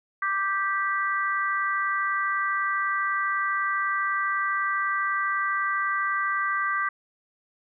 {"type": "chord", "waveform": "sine", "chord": "G major", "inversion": "second", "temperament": "just", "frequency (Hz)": [1176, 1568, 1960], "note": ["D6", "G6", "B6"], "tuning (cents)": [2, 0, -14], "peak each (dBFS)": [-26, -28, -30], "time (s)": [0.22, 6.89], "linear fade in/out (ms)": 5, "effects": []}